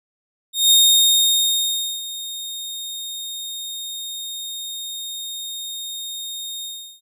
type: tone with ADSR envelope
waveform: sawtooth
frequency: 3696 Hz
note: A#7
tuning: 16 cents flat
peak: -7 dBFS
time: 0.53-7.01 s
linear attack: 180 ms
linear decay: 1300 ms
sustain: -18 dB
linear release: 370 ms
effects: none